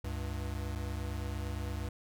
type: tone pair together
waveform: square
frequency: 69.3 / 98 Hz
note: C#2 / G2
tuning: 0 / 0 cents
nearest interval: tritone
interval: 600 cents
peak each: -38 / -39 dBFS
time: 0.04-1.89 s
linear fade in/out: 5 ms
effects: none